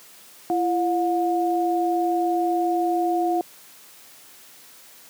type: tone pair together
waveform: sine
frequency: 339.1 / 719 Hz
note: E4 / F#5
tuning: +49 / -50 cents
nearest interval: octave + minor second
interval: 1301 cents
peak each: -22 dBFS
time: 0.5-3.41 s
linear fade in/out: 0 ms
effects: white hiss -48 dBFS RMS until 5.09 s + high-pass 150 Hz 12 dB/octave